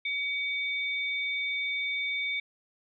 sine tone pair together, 2260 / 3593 Hz, C#7 / A7, +33 / +36 cents, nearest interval minor sixth, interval 803 cents, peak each -29 / -36 dBFS, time 0.05-2.4 s, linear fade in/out 5 ms, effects none

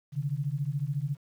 sine beating tone pair, 135.4 / 149.4 Hz, C#3 / D3, -40 / +30 cents, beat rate 14 Hz, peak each -31 dBFS, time 0.12-1.17 s, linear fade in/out 50 ms, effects 10-bit

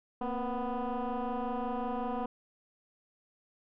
sine tone with frequency modulation, 257.7 Hz, C4, 26 cents flat, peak -29 dBFS, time 0.21-2.26 s, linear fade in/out 5 ms, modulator 245 Hz, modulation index 3.2, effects tanh soft clip ceiling -30 dBFS

